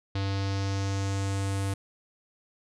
square tone with low-pass filter sweep, 98 Hz, G2, in tune, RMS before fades -29 dBFS, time 0.15-1.74 s, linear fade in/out 5 ms, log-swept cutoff 4200 to 9900 Hz, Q 2.3, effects none

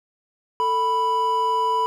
triangle tone pair together, 444.1 / 987.8 Hz, A4 / B5, +16 / 0 cents, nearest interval octave + major second, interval 1384 cents, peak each -25 / -17 dBFS, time 0.6-1.86 s, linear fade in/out 0 ms, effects none

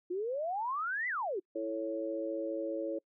sine exponential two-way sweep, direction up then down, 343.5 to 2054 to 343.5 Hz, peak -32 dBFS, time 0.1-1.4 s, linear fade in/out 10 ms, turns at 1.08 s
sine chord, A major, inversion second, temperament equal, 329.6 / 440 / 554.4 Hz, E4 / A4 / C#5, 0 / 0 / 0 cents, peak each -37 / -40 / -36 dBFS, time 1.55-2.99 s, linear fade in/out 10 ms
effects noise-tail reverb RT60 0.1 s tail -26 dB re dry

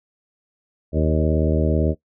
harmonic tone with a mistuned harmonic, 78.1 Hz, D#2, 7 cents sharp, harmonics 1 / 2 / 3 / 4 / 5 / 6 / 7 / 8, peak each -20 / -23 / -25 / -26 / -27 / -28 / -28 / -29 dBFS, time 0.92-1.95 s, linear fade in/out 50 ms, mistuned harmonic 7, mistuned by +26 cents, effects noise-tail reverb RT60 0.1 s tail -18 dB re dry

